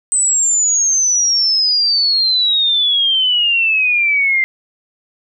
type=exponential sweep; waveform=sine; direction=down; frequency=8160 to 2081 Hz; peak=-11 dBFS; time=0.12-4.44 s; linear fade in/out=0 ms; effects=none